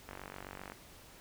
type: click train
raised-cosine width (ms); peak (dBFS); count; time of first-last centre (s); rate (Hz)
0.5; -29; 31; 0.09-0.72; 47.6
effects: pink hiss -56 dBFS RMS until 1.2 s